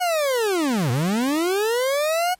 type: linear two-way sweep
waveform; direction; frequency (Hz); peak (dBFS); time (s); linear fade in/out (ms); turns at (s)
40% pulse; down then up; 740 to 113 to 740; -18; 0-2.35; 20; 0.91
effects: pink hiss -61 dBFS RMS until 2.39 s + MP3 64 kbps